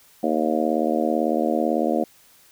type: harmonic tone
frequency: 78 Hz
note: D#2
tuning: 5 cents sharp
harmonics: 3 / 4 / 5 / 6 / 7 / 8 / 9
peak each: -25 / -25 / -29 / -30 / -26 / -28 / -27 dBFS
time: 0.23-2.04 s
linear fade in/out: 5 ms
effects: white hiss -54 dBFS RMS until 2.51 s